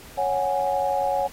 sine chord, C# suspended fourth, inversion none, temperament equal, 554.4 / 740 / 830.6 Hz, C#5 / F#5 / G#5, 0 / 0 / 0 cents, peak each -25 dBFS, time 0.17-1.28 s, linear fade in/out 20 ms, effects pink hiss -45 dBFS RMS until 1.32 s + AAC 48 kbps

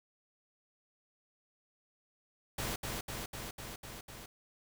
pink noise with echo, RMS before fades -37 dBFS, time 2.58-2.76 s, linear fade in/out 5 ms, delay 250 ms, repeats 6, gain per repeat -2 dB, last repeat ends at 4.26 s, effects none

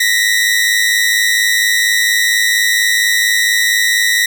sawtooth tone pair together, 1871.2 / 1975.5 Hz, A#6 / B6, +6 / 0 cents, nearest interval minor second, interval 94 cents, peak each -10 dBFS, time 0-4.26 s, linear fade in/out 5 ms, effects none

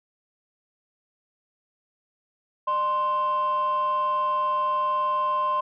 sine tone pair together, 603 / 1046.5 Hz, D5 / C6, +46 / 0 cents, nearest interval minor seventh, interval 954 cents, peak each -29 / -20 dBFS, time 2.67-5.61 s, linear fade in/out 10 ms, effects tanh soft clip ceiling -19 dBFS

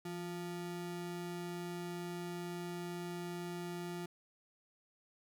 square ring-modulated tone, 261.6 Hz, C4, in tune, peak -38 dBFS, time 0.05-4.06 s, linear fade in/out 5 ms, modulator 91.1 Hz, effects none

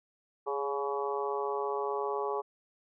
harmonic tone with a mistuned harmonic, 141.1 Hz, C#3, 31 cents sharp, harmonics 3 / 4 / 5 / 6 / 7 / 8, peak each -33 / -40 / -42 / -37 / -40 / -38 dBFS, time 0.46-2.42 s, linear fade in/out 20 ms, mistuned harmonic 3, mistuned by -29 cents, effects none

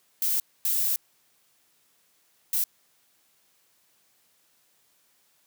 violet noise bursts at uneven times, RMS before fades -25 dBFS, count 3, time 0.22-0.4 / 0.65-0.96 / 2.53-2.64 s, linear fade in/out 2 ms, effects white hiss -66 dBFS RMS until 5.46 s + high-pass 100 Hz 12 dB/octave

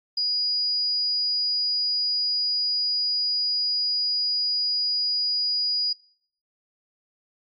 sine tone, 4900 Hz, D#8, 27 cents flat, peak -22 dBFS, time 0.17-5.93 s, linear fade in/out 5 ms, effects noise-tail reverb RT60 0.6 s tail -25 dB re dry + AAC 48 kbps

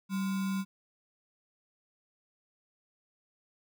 sine tone with sample-and-hold, 192.6 Hz, G3, 30 cents flat, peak -29 dBFS, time 0.09-0.65 s, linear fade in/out 50 ms, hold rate 1225 Hz, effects none

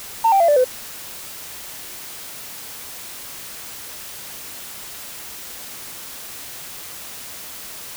sine tone with pitch steps, 905 / 783.3 / 678 / 586.8 / 507.9 Hz, A5 / G5 / E5 / D5 / B4, +48 / -2 / +49 / -2 / +48 cents, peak -10 dBFS, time 0.24-0.645 s, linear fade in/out 10 ms, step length 81 ms, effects tanh soft clip ceiling -8 dBFS + white hiss -35 dBFS RMS until 7.96 s

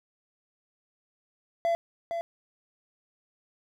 triangle tone with echo, 676 Hz, E5, 43 cents sharp, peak -21 dBFS, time 1.65-1.75 s, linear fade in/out 0 ms, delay 460 ms, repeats 1, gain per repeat -6 dB, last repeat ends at 2.21 s, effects none

